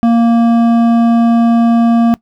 triangle tone with hard clipping, 232.5 Hz, A#3, 4 cents flat, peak -8 dBFS, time 0.03-2.14 s, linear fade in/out 0 ms, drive 13 dB, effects noise-tail reverb RT60 0.1 s tail -20 dB re dry

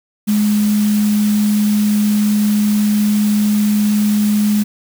sine tone in noise, 209.4 Hz, G#3, 15 cents sharp, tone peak -11 dBFS, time 0.27-4.64 s, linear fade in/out 20 ms, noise white, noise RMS -28 dBFS, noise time 0.27-4.64 s, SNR +14 dB, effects none

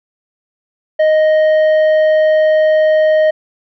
sine tone with tanh clipping, 622.3 Hz, D#5, in tune, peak -9 dBFS, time 0.99-3.31 s, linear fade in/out 10 ms, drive 7 dB, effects none

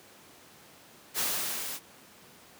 white noise with level ramp, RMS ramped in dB -28 to -38 dBFS, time 1.14-1.8 s, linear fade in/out 50 ms, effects pink hiss -54 dBFS RMS until 2.59 s + high-pass 150 Hz 12 dB/octave

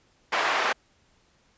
white band-pass noise, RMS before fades -25 dBFS, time 0.32-0.73 s, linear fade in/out 10 ms, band 600 to 1700 Hz, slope 12 dB/octave, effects pink hiss -64 dBFS RMS until 1.57 s + resampled to 16000 Hz

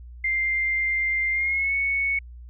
sine tone with pitch glide, 2097 to 2215 Hz, C7 to C#7, +3 to -2 cents, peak -21 dBFS, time 0.24-2.19 s, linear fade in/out 5 ms, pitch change +95 cents, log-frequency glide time 1.31-1.74 s, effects added 60 Hz sine -39 dBFS peak until 2.49 s

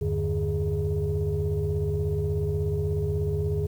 sine tone cluster, 79.9 / 96.4 / 148.8 / 414.4 Hz, D#2 / G2 / D3 / G#4, +47 / -28 / +23 / -4 cents, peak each -28 dBFS, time 0.01-3.67 s, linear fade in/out 10 ms, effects tanh soft clip ceiling -18 dBFS + 9-bit

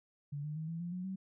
sine tone with pitch steps, 144.1 / 150.92 / 158.05 / 165.53 / 173.36 / 181.55 / 190.14 Hz, D3 / D3 / D#3 / E3 / F3 / F#3 / F#3, -33 / +48 / +27 / +8 / -12 / -33 / +47 cents, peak -37 dBFS, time 0.32-1.16 s, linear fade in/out 10 ms, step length 120 ms, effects none

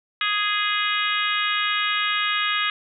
harmonic tone, 415.3 Hz, G#4, in tune, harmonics 3 / 4 / 5 / 6 / 7 / 8 / 9, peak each -26 / -27 / -28 / -29 / -29 / -30 / -31 dBFS, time 0.21-2.7 s, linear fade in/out 2 ms, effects none

